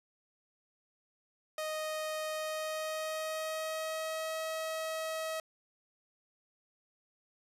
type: tone with pitch glide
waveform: sawtooth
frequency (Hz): 622.3 to 638.7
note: D#5 to D#5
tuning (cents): 0 to +45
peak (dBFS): -31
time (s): 1.58-5.4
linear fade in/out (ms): 2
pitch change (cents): +45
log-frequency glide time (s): 2.32-4.39
effects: resampled to 32000 Hz